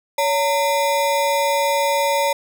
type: ring-modulated tone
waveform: square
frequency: 740 Hz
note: F#5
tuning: in tune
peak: -14 dBFS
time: 0.18-2.33 s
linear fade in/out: 5 ms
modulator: 177 Hz
effects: none